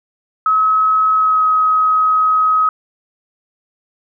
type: tone with pitch glide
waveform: sine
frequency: 1282 to 1268 Hz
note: E6 to D#6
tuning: -49 to +32 cents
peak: -10 dBFS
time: 0.46-2.69 s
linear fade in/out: 2 ms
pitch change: -19 cents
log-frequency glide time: 1.15-1.45 s
effects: none